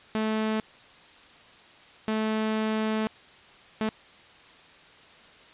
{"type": "tone bursts at uneven times", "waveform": "sawtooth", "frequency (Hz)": 217.8, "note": "A3", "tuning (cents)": -17, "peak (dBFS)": -21, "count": 3, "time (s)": [[0.15, 0.6], [2.08, 3.07], [3.81, 3.89]], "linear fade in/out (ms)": 0, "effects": ["white hiss -52 dBFS RMS until 5.53 s", "resampled to 8000 Hz"]}